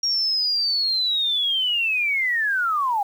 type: linear sweep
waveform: sine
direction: down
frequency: 5620 to 780 Hz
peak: -19 dBFS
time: 0.03-3.03 s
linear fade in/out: 5 ms
effects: 8-bit